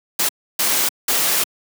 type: noise bursts at uneven times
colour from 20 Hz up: white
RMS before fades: -18 dBFS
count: 3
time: 0.19-0.29 / 0.59-0.89 / 1.08-1.44 s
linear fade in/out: 5 ms
effects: high-pass 200 Hz 12 dB/octave